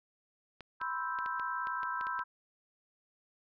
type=clicks; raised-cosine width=0.3 ms; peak=-30 dBFS; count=10; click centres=0.607 / 0.815 / 1.188 / 1.261 / 1.397 / 1.671 / 1.832 / 2.011 / 2.069 / 2.192 s
type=chord; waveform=sine; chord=C major seventh; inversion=third; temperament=equal; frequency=987.8 / 1046.5 / 1318.5 / 1568 Hz; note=B5 / C6 / E6 / G6; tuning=0 / 0 / 0 / 0 cents; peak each=-38 / -42 / -38 / -39 dBFS; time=0.8-2.24 s; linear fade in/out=20 ms
effects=none